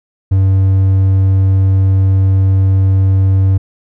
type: tone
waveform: triangle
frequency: 95.9 Hz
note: G2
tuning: 37 cents flat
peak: -5 dBFS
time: 0.31-3.58 s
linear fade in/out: 10 ms
effects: none